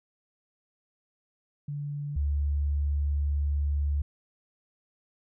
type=tone pair in turn; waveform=sine; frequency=144.9 / 72.2 Hz; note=D3 / D2; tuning=-23 / -29 cents; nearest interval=octave; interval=1206 cents; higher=first; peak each=-31 / -24 dBFS; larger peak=second; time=1.68-2.16 / 2.16-4.02 s; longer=second; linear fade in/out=5 ms; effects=none

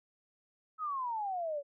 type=exponential sweep; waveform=sine; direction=down; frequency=1301 to 554.4 Hz; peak=-33 dBFS; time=0.78-1.63 s; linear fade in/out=50 ms; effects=none

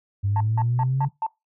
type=exponential sweep; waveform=sine; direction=up; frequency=98 to 140.9 Hz; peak=-19 dBFS; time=0.23-1.09 s; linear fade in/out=20 ms
type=tone bursts; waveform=sine; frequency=890 Hz; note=A5; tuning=20 cents sharp; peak=-21 dBFS; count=5; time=0.36-1.265 s; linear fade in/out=2 ms; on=45 ms; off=170 ms
effects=noise-tail reverb RT60 0.2 s tail -22 dB re dry + tanh soft clip ceiling -13 dBFS

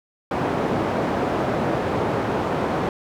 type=band-pass noise; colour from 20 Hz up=white; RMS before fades=-23 dBFS; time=0.31-2.89 s; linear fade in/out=2 ms; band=100 to 700 Hz; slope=12 dB/octave; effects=none

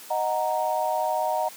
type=chord; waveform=sine; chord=D# minor; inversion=none; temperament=equal; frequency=622.3 / 740 / 932.3 Hz; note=D#5 / F#5 / A#5; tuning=0 / 0 / 0 cents; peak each=-27 dBFS; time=0.1-1.49 s; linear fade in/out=10 ms; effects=white hiss -44 dBFS RMS until 1.56 s + high-pass 200 Hz 12 dB/octave

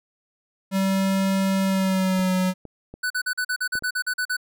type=tone with pitch glide; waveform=square; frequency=192.9 to 185.04 Hz; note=G3 to F#3; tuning=-28 to 0 cents; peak=-20 dBFS; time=0.71-2.54 s; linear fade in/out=50 ms; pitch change=-72 cents; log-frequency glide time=1.64-2.32 s
type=clicks; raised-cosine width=2 ms; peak=-25 dBFS; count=5; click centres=2.193 / 2.653 / 2.94 / 3.754 / 3.824 s
type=tone bursts; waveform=square; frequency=1493 Hz; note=F#6; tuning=15 cents sharp; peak=-23 dBFS; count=12; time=3.03-4.368 s; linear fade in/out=10 ms; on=73 ms; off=42 ms
effects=none

